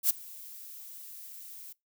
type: noise with ADSR envelope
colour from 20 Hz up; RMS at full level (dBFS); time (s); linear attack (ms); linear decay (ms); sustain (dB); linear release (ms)
violet; -22; 0.03-1.73; 68; 13; -24; 8
effects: noise-tail reverb RT60 0.2 s tail -23 dB re dry